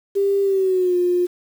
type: tone with pitch glide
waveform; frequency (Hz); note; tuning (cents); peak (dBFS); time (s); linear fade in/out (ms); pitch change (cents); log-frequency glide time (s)
sine; 397.1 to 355.8; G4 to F4; +22 to +32; -15; 0.15-1.27; 20; -190; 0.42-0.96
effects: 7-bit